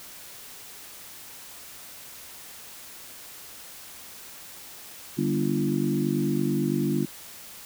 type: harmonic tone with a mistuned harmonic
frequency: 49 Hz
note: G1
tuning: in tune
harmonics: 3 / 4 / 5 / 6 / 7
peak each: -29 / -29 / -29 / -29 / -29 dBFS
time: 5.17-7.06 s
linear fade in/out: 20 ms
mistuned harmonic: 5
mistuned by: -23 cents
effects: white hiss -44 dBFS RMS until 7.65 s